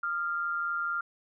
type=tone pair together; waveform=sine; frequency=1223.9 / 1388 Hz; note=D#6 / F6; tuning=-29 / -11 cents; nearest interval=major second; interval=218 cents; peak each=-37 / -29 dBFS; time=0.03-1.01 s; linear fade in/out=5 ms; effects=none